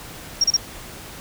sine tone bursts, 5588 Hz, F8, in tune, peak -13 dBFS, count 3, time 0.41-0.567 s, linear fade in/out 5 ms, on 31 ms, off 32 ms, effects pink hiss -38 dBFS RMS until 1.2 s

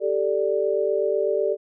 sine chord, G suspended second, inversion none, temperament equal, 392 / 440 / 587.3 Hz, G4 / A4 / D5, 0 / 0 / 0 cents, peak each -24 dBFS, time 0-1.57 s, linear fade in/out 50 ms, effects none

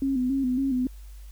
sine tone with vibrato, 261.6 Hz, C4, in tune, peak -22 dBFS, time 0.02-0.87 s, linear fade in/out 2 ms, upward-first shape square, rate 3.6 Hz, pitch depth 66 cents each way, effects added 50 Hz sine -40 dBFS peak until 1.31 s + white hiss -58 dBFS RMS until 1.31 s

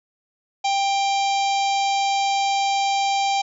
harmonic tone with a mistuned harmonic, 791 Hz, G5, 15 cents sharp, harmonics 1 / 3 / 4 / 5 / 6 / 7 / 8 / 9, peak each -19 / -29 / -31 / -33 / -35 / -36 / -37 / -38 dBFS, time 0.64-3.42 s, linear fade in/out 10 ms, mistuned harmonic 5, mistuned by -26 cents, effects none

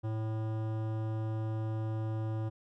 sine tone with hard clipping, 110 Hz, A2, in tune, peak -34 dBFS, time 0.03-2.5 s, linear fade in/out 20 ms, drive 16 dB, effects none

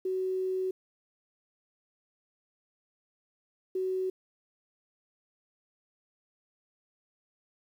sine tone pair in turn, 374.4 / 374.4 Hz, F#4 / F#4, +20 / +20 cents, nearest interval unison, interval 0 cents, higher neither, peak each -28 dBFS, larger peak neither, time 0.05-0.71 / 3.75-4.1 s, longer first, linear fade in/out 5 ms, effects 10-bit

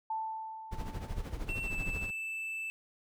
sine tone with exponential decay, 883 Hz, A5, 6 cents sharp, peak -31 dBFS, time 0.1-1.9 s, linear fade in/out 5 ms, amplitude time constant 390 ms
brown noise with tremolo, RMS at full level -35 dBFS, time 0.71-2.11 s, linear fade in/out 20 ms, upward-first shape sine, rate 13 Hz, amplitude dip 70%
triangle tone with pitch glide, 2705 to 2640 Hz, E7 to E7, +44 to +2 cents, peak -34 dBFS, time 1.49-2.7 s, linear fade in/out 0 ms, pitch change -42 cents, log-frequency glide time 1.64-1.72 s
effects none

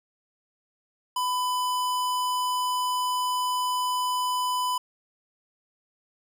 square tone, 1000 Hz, B5, 21 cents sharp, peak -25 dBFS, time 1.16-4.78 s, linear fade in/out 5 ms, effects none

